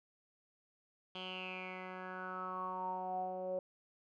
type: tone with low-pass filter sweep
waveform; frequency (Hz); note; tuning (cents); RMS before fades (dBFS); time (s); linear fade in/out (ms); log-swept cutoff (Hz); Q
10% pulse; 185; F#3; 0; -42; 1.15-3.59; 2; 3300 to 550; 8.5
effects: none